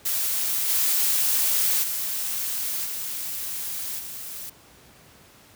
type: noise with level steps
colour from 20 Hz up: blue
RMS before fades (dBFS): -25 / -22 / -28 / -31 / -36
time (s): 0.05-4.5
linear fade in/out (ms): 10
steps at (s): 0.68 / 1.82 / 2.84 / 3.98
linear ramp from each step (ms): 20
effects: pink hiss -52 dBFS RMS until 5.55 s + high-pass 60 Hz 12 dB/octave